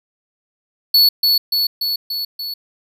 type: tone with echo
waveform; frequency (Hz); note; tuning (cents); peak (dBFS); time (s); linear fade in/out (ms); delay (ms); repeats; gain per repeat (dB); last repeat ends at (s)
square; 4421; C#8; -5; -9; 0.94-1.09; 5; 290; 5; -3; 2.54
effects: none